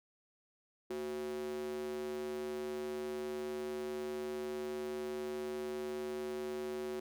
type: tone with high-pass filter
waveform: square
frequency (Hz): 74.6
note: D2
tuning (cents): +28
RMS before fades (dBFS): -40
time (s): 0.9-7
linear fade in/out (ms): 5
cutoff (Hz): 330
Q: 9.4
effects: none